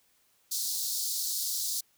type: high-pass noise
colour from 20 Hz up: pink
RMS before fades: -32 dBFS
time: 0.51-1.81 s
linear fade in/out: 10 ms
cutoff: 4100 Hz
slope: 48 dB/octave
effects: white hiss -68 dBFS RMS until 1.97 s